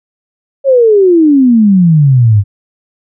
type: exponential sweep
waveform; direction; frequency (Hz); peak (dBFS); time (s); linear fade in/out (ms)
sine; down; 559 to 97.5; -3; 0.64-2.44; 50
effects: none